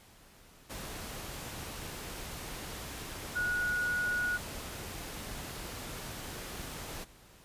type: tone in noise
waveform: sine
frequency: 1455 Hz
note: F#6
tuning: 29 cents flat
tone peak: -29 dBFS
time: 3.35-4.38 s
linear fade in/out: 20 ms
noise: pink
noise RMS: -42 dBFS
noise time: 0.69-7.05 s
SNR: +10 dB
effects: pink hiss -58 dBFS RMS until 7.44 s + resampled to 32000 Hz